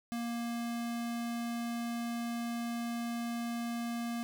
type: tone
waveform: square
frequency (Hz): 235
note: A#3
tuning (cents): +14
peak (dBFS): -35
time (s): 0.12-4.23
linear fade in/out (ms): 0
effects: 11-bit